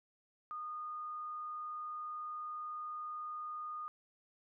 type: tone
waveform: sine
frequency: 1227 Hz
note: D#6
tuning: 25 cents flat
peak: -40 dBFS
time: 0.51-3.88 s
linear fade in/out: 0 ms
effects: none